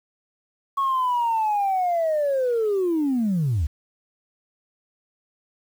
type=linear sweep; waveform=sine; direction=down; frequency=1108.7 to 65.41 Hz; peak=-18 dBFS; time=0.77-3.67 s; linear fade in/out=10 ms; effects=tanh soft clip ceiling -16 dBFS + 8-bit